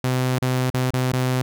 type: tone with dropouts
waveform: sawtooth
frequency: 127.9 Hz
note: C3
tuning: 39 cents flat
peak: -15 dBFS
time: 0.04-1.42 s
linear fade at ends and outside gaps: 2 ms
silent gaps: 0.387-0.421 / 0.701-0.742 / 0.905-0.936 / 1.121-1.133 s
effects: none